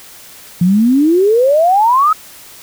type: exponential sweep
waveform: sine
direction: up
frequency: 169.7 to 1304 Hz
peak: -7 dBFS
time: 0.61-2.13 s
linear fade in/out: 5 ms
effects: white hiss -37 dBFS RMS until 2.62 s